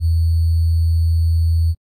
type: tone with sample-and-hold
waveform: sine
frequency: 82.41 Hz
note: E2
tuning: in tune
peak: -12 dBFS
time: 0-1.75 s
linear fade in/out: 50 ms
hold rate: 4410 Hz
effects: AAC 64 kbps